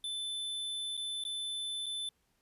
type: tone with dropouts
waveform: square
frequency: 3520 Hz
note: A7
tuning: in tune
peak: -36 dBFS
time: 0.04-2.09 s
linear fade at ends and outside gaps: 2 ms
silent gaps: 0.969-0.975 / 1.239-1.25 / 1.86-1.864 s
effects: pink hiss -75 dBFS RMS until 2.41 s + resampled to 32000 Hz